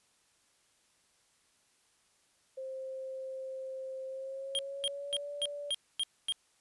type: tone with pitch glide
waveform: sine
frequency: 527 to 578 Hz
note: C5 to D5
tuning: +12 to -28 cents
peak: -38 dBFS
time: 2.57-5.71 s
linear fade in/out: 10 ms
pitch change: +160 cents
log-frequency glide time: 4.07-5.31 s
type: tone bursts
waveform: square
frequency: 3218 Hz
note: G7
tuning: 45 cents sharp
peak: -30 dBFS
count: 7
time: 4.55-6.323 s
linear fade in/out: 0 ms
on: 39 ms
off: 250 ms
effects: white hiss -70 dBFS RMS until 6.6 s + resampled to 24000 Hz